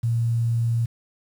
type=tone with quantisation; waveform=sine; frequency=116.3 Hz; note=A#2; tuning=4 cents flat; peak=-19 dBFS; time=0.03-0.86 s; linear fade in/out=10 ms; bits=8; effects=none